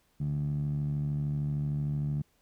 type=tone with band-pass filter; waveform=15% pulse; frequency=73.2 Hz; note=D2; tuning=5 cents flat; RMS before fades=-31 dBFS; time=0.2-2.22 s; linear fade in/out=5 ms; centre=150 Hz; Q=4; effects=pink hiss -70 dBFS RMS until 2.41 s